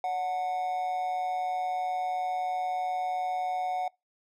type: tone with amplitude modulation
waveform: triangle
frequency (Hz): 735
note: F#5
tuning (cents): -12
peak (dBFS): -23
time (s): 0.04-3.88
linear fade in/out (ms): 2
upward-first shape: sine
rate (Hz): 163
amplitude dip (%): 55
effects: noise-tail reverb RT60 0.2 s tail -24 dB re dry